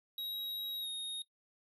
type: tone with pitch glide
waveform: square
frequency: 3826 to 3728 Hz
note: A#7 to A#7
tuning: +44 to -1 cents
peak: -38 dBFS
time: 0.18-1.22 s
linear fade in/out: 2 ms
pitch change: -45 cents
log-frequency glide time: 0.8-0.87 s
effects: noise-tail reverb RT60 0.1 s tail -20 dB re dry